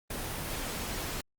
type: noise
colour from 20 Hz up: pink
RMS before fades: -36 dBFS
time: 0.1-1.21 s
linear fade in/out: 5 ms
effects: Opus 24 kbps